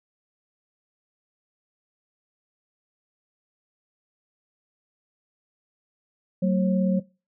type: tone cluster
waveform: sine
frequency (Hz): 188.4 / 226.2 / 539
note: F#3 / A3 / C#5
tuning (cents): +32 / +48 / -49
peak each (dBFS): -20 / -28 / -28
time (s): 6.42-7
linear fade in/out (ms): 10
effects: noise-tail reverb RT60 0.3 s tail -22 dB re dry